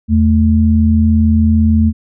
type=tone pair together; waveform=sine; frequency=82.17 / 220 Hz; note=E2 / A3; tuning=-5 / 0 cents; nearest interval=octave + perfect fourth; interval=1705 cents; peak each=-10 dBFS; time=0.08-1.93 s; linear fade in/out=50 ms; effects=none

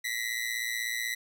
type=ring-modulated tone; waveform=sawtooth; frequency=1975.5 Hz; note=B6; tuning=in tune; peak=-24 dBFS; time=0.04-1.15 s; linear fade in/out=10 ms; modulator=58.1 Hz; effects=none

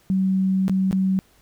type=tone with dropouts; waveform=sine; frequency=189.8 Hz; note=F#3; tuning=44 cents sharp; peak=-17 dBFS; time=0.1-1.19 s; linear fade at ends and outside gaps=0 ms; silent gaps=0.681-0.696 / 0.911-0.928 s; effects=pink hiss -58 dBFS RMS until 1.41 s

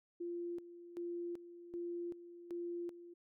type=tone with tremolo; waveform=sine; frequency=346.1 Hz; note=F4; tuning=16 cents flat; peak=-39 dBFS; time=0.2-3.14 s; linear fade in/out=10 ms; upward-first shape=square; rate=1.3 Hz; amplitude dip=75%; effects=none

